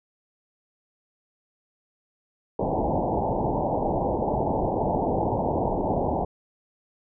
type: low-pass noise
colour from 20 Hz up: white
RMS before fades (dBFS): -25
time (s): 2.59-6.25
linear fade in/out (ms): 5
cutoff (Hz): 920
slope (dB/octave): 96
effects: none